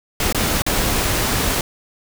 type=noise with dropouts; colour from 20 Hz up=pink; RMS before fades=-19 dBFS; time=0.2-1.61 s; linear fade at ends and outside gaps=2 ms; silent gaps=0.326-0.346 / 0.621-0.664 s; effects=none